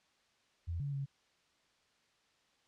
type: tone with pitch steps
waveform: sine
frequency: 84.7 / 141.7 / 138.4 Hz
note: E2 / C#3 / C#3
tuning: +48 / +38 / -2 cents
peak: -35 dBFS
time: 0.67-1.06 s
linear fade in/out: 20 ms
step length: 130 ms
effects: white hiss -72 dBFS RMS until 2.67 s + low-pass 5000 Hz 12 dB/octave